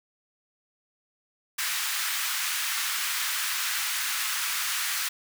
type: high-pass noise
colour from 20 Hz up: pink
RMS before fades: -29 dBFS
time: 1.58-5.09 s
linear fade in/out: 10 ms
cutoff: 1300 Hz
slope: 24 dB/octave
effects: none